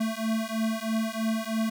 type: beating tone pair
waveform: square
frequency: 220.7 / 223.8 Hz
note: A3 / A3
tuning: +5 / +30 cents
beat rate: 3.1 Hz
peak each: -30 / -30 dBFS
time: 0-1.7 s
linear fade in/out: 10 ms
effects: none